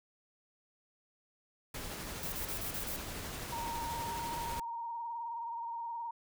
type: noise with tremolo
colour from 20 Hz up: pink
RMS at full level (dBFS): -41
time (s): 1.74-4.6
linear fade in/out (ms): 5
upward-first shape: triangle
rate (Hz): 12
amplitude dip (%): 25
type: noise bursts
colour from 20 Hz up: violet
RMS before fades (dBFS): -40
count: 6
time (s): 2.23-2.962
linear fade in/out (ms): 0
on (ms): 92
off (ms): 36
type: tone with vibrato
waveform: sine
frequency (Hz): 932.3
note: A#5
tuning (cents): 0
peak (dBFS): -37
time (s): 3.52-6.11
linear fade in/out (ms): 5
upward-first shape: triangle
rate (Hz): 19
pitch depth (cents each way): 47
effects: none